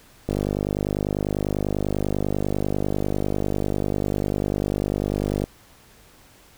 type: click train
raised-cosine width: 2 ms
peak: -10 dBFS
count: 259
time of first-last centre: 0.29-5.44 s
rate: 50.1 Hz
effects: pink hiss -52 dBFS RMS until 6.57 s